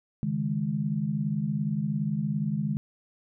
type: chord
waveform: sine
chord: C# suspended second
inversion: none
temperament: just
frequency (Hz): 138.59 / 155.92 / 207.9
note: C#3 / D#3 / G#3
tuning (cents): 0 / +4 / +2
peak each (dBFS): -33 / -29 / -29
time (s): 0.23-2.77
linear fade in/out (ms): 0
effects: none